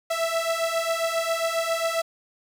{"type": "beating tone pair", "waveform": "sawtooth", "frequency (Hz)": [657, 664.4], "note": ["E5", "E5"], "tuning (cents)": [-6, 13], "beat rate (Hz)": 7.4, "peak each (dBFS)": [-23, -22], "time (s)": [0.1, 2.02], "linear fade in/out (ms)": 10, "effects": ["low-pass 12000 Hz 12 dB/octave", "8-bit"]}